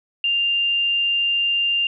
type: tone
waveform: sine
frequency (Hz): 2794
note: F7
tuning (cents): 0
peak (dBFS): -17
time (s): 0.24-1.87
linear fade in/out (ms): 2
effects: none